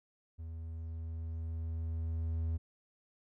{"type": "tone with level ramp", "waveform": "triangle", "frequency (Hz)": 81.5, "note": "E2", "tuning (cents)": -19, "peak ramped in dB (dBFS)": [-39, -29], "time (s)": [0.38, 2.58], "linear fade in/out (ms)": 20, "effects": []}